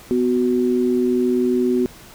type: tone pair together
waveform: sine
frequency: 249.5 / 370 Hz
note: B3 / F#4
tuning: +18 / 0 cents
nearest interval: perfect fifth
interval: 682 cents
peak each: -18 dBFS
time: 0.11-1.86 s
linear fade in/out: 0 ms
effects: pink hiss -43 dBFS RMS until 2.14 s

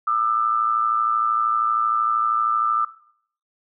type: tone pair together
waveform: sine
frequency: 1205.6 / 1318.5 Hz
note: D6 / E6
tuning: +45 / 0 cents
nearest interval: major second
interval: 155 cents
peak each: -20 / -22 dBFS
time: 0.07-2.85 s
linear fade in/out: 5 ms
effects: noise-tail reverb RT60 0.6 s tail -17 dB re dry

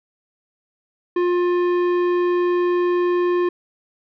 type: tone with tanh clipping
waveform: sine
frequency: 353.9 Hz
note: F4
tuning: 23 cents sharp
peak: -18 dBFS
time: 1.16-3.49 s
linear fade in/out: 5 ms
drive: 13 dB
effects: none

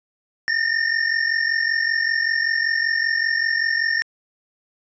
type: tone pair together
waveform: square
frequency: 1795.8 / 1841 Hz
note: A6 / A#6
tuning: +35 / -22 cents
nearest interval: unison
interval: 43 cents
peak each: -22 dBFS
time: 0.48-4.02 s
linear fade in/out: 0 ms
effects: resampled to 16000 Hz

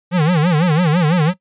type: tone with vibrato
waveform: square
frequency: 164.81 Hz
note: E3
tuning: in tune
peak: -12 dBFS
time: 0.11-1.34 s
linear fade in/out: 50 ms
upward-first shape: sine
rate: 6 Hz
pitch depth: 190 cents each way
effects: noise-tail reverb RT60 0.1 s tail -19 dB re dry + resampled to 8000 Hz

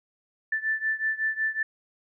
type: beating tone pair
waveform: sine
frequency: 1760 / 1765.4 Hz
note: A6 / A6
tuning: 0 / +5 cents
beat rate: 5.4 Hz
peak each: -27 / -29 dBFS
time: 0.52-1.63 s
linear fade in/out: 5 ms
effects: none

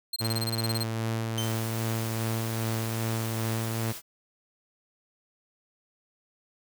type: tone bursts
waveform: sawtooth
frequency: 4186 Hz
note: C8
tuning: in tune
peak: -26 dBFS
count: 13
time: 0.13-0.834 s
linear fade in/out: 5 ms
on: 32 ms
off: 24 ms
type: tone with tremolo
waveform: sawtooth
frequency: 112.7 Hz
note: A2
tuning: 42 cents sharp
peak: -23 dBFS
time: 0.2-3.93 s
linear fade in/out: 20 ms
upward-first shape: sine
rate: 2.5 Hz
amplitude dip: 25%
type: tone with exponential decay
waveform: sawtooth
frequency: 3092 Hz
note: G7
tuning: 24 cents flat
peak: -25 dBFS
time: 1.38-1.66 s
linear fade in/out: 0 ms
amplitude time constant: 59 ms
type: noise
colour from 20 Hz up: white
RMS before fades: -40 dBFS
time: 1.38-4.02 s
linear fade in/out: 50 ms
effects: none

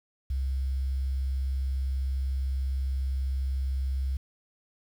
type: tone with quantisation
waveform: sine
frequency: 66.4 Hz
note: C2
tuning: 26 cents sharp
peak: -26 dBFS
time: 0.3-4.17 s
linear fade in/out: 5 ms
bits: 9
effects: none

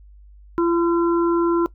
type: harmonic tone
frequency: 340 Hz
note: F4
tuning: 46 cents flat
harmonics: 1 / 3 / 4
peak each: -16 / -26 / -28 dBFS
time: 0.58-1.66 s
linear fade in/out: 0 ms
effects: noise-tail reverb RT60 0.1 s tail -20 dB re dry + added 50 Hz sine -43 dBFS peak until 1.74 s

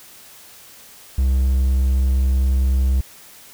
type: tone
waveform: triangle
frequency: 65.41 Hz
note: C2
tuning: in tune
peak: -12 dBFS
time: 1.18-3.01 s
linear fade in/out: 5 ms
effects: white hiss -44 dBFS RMS until 3.53 s

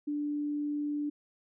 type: tone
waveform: sine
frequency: 293.7 Hz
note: D4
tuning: in tune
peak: -30 dBFS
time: 0.07-1.1 s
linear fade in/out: 10 ms
effects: none

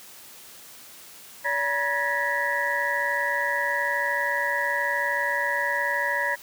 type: tone cluster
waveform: sine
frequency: 571 / 961 / 1674 / 1827 / 1946 Hz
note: D5 / B5 / G#6 / A#6 / B6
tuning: -49 / -48 / +13 / -35 / -26 cents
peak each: -31 / -29 / -28 / -31 / -28 dBFS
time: 1.44-6.36 s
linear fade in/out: 20 ms
effects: white hiss -46 dBFS RMS until 6.42 s + high-pass 100 Hz 12 dB/octave

